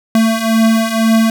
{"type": "beating tone pair", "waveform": "square", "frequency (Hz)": [222.6, 224.6], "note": ["A3", "A3"], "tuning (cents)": [20, 36], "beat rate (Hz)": 2, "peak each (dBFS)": [-16, -12], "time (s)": [0.15, 1.3], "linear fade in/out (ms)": 2, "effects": []}